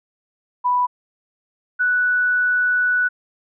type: tone pair in turn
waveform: sine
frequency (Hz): 987.8 / 1480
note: B5 / F#6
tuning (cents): 0 / 0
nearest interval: perfect fifth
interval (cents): 700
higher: second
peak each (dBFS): -15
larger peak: neither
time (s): 0.64-0.87 / 1.79-3.09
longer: second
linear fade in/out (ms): 20
effects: none